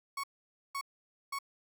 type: tone bursts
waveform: 35% pulse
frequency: 1108.7 Hz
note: C#6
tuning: in tune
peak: -33 dBFS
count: 3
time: 0.17-1.388 s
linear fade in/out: 5 ms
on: 66 ms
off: 510 ms
effects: none